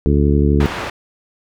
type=harmonic tone; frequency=72 Hz; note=D2; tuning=34 cents flat; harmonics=1 / 2 / 3 / 4 / 5 / 6; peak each=-14 / -17 / -19 / -20 / -21 / -22 dBFS; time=0.06-0.66 s; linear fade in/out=0 ms
type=low-pass noise; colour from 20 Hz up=white; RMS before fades=-25 dBFS; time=0.6-0.9 s; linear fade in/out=5 ms; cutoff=1800 Hz; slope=12 dB/octave
effects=none